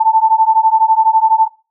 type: beating tone pair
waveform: sine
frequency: 880 / 892 Hz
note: A5 / A5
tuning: 0 / +23 cents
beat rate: 12 Hz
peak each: -11 dBFS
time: 0-1.48 s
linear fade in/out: 10 ms
effects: noise-tail reverb RT60 0.3 s tail -20 dB re dry